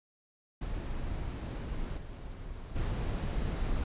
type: noise with level steps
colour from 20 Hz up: brown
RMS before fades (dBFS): -36 / -42 / -32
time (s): 0.61-3.84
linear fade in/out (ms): 5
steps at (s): 1.97 / 2.75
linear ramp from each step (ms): 10
effects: resampled to 8000 Hz